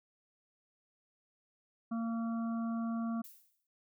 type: harmonic tone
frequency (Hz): 228.9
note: A#3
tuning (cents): -31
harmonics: 1 / 3 / 5 / 6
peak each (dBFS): -33 / -46 / -47 / -52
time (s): 1.91-3.22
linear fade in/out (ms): 10
type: noise with exponential decay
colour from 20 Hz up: violet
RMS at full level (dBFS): -49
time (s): 3.24-3.67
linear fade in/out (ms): 2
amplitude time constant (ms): 93
effects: none